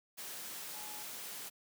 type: tone in noise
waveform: sine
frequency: 848 Hz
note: G#5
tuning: 36 cents sharp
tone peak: -52 dBFS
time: 0.73-1.04 s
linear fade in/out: 20 ms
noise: white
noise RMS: -45 dBFS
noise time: 0.17-1.5 s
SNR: -10 dB
effects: high-pass 150 Hz 12 dB/octave